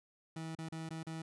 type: tone with dropouts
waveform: 30% pulse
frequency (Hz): 161.4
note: E3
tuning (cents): -36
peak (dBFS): -38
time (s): 0.36-1.22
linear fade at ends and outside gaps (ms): 5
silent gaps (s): 0.552-0.586 / 0.688-0.722 / 0.891-0.906 / 1.031-1.067
effects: resampled to 24000 Hz